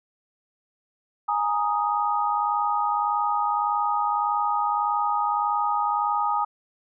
sine chord, Ab suspended second, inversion none, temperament equal, 830.6 / 932.3 / 1244.5 Hz, Ab5 / Bb5 / Eb6, 0 / 0 / 0 cents, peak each -25 / -27 / -25 dBFS, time 1.28-6.45 s, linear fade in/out 10 ms, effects none

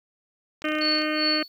click train, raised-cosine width 0.2 ms, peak -23 dBFS, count 13, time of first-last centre 0.62-1.019 s, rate 30.1 Hz
harmonic tone, 306.4 Hz, D#4, 27 cents flat, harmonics 1 / 2 / 4 / 5 / 6 / 7 / 8 / 9 / 10, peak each -27 / -30 / -33 / -34 / -35 / -35 / -36 / -37 / -37 dBFS, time 0.64-1.43 s, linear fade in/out 5 ms
sine tone with tremolo, 4435 Hz, C#8, in tune, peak -21 dBFS, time 0.81-1.48 s, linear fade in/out 2 ms, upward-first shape sine, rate 2.6 Hz, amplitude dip 95%
effects 9-bit

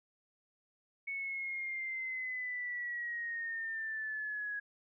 sine linear sweep, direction down, 2217 to 1661.2 Hz, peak -36 dBFS, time 1.07-4.6 s, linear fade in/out 10 ms, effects none

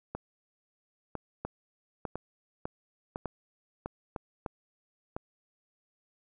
two click trains, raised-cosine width 1 ms, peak -20 / -21 dBFS, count 6 / 6, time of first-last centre 1.45-4.462 / 0.15-5.165 s, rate 1.66 / 0.997 Hz, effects none

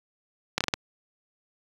slowing click train, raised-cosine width 0.2 ms, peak -6 dBFS, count 5, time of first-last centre 0.58-0.739 s, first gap 26 ms, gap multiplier 1.29, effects high-pass 60 Hz 12 dB/octave + 7-bit

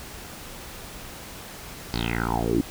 10% pulse tone with low-pass filter sweep, 57.7 Hz, A#1, 17 cents flat, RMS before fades -25 dBFS, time 1.94-2.61 s, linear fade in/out 0 ms, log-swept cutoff 4800 to 280 Hz, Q 7, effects pink hiss -40 dBFS RMS until 2.7 s

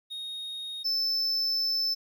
triangle tone pair in turn, 3729 / 5274 Hz, A#7 / E8, 0 / 0 cents, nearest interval tritone, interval 600 cents, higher second, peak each -33 / -24 dBFS, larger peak second, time 0.1-0.84 / 0.84-1.95 s, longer second, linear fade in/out 20 ms, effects 11-bit

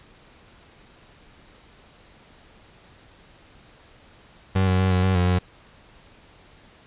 30% pulse tone with pitch steps, 95 / 92.7 / 94 / 91.6 / 94.2 / 89.4 / 90.6 Hz, F#2 / F#2 / F#2 / F#2 / F#2 / F2 / F#2, +46 / +4 / +28 / -17 / +32 / +41 / -36 cents, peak -15 dBFS, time 4.55-5.39 s, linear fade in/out 10 ms, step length 120 ms, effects pink hiss -52 dBFS RMS until 6.86 s + resampled to 8000 Hz

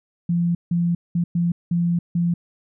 sine tone bursts at uneven times, 172 Hz, F3, 26 cents flat, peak -17 dBFS, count 6, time 0.29-0.55 / 0.71-0.95 / 1.15-1.24 / 1.35-1.52 / 1.71-1.99 / 2.15-2.34 s, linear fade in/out 5 ms, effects none

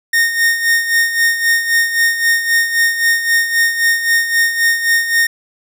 45% pulse tone with tremolo, 1842 Hz, A#6, 21 cents flat, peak -9 dBFS, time 0.13-5.27 s, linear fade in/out 5 ms, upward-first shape sine, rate 3.8 Hz, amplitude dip 65%, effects none

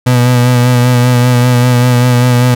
35% pulse tone with vibrato, 123.47 Hz, B2, in tune, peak -4 dBFS, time 0.06-2.55 s, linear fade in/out 10 ms, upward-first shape sine, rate 5.1 Hz, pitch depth 30 cents each way, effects none

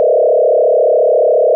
sine tone with frequency modulation, 554.4 Hz, C#5, in tune, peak -7 dBFS, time 0-1.55 s, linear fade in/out 0 ms, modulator 34.3 Hz, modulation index 2.9, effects none

